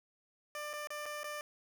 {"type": "tone with dropouts", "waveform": "15% pulse", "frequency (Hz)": 595, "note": "D5", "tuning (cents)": 22, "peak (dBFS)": -33, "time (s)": [0.55, 1.41], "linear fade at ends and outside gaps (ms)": 1, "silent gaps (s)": [[0.732, 0.736], [0.872, 0.904], [1.057, 1.061], [1.233, 1.242]], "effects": []}